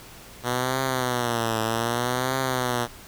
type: tone with vibrato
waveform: 5% pulse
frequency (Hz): 121.2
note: B2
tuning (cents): -32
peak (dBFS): -12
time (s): 0.43-2.88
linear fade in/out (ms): 50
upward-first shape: triangle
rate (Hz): 0.64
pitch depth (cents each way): 160
effects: pink hiss -45 dBFS RMS until 3.07 s